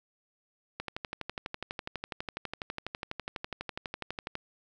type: click train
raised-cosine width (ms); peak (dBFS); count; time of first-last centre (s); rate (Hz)
0.3; -19; 44; 0.8-4.354; 12.1
effects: none